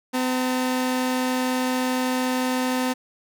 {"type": "tone pair together", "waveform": "sawtooth", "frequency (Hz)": [254.6, 907.8], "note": ["C4", "A#5"], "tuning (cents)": [-47, -46], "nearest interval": "octave + minor seventh", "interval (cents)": 2201, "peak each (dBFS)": [-18, -27], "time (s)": [0.13, 2.94], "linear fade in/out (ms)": 20, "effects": []}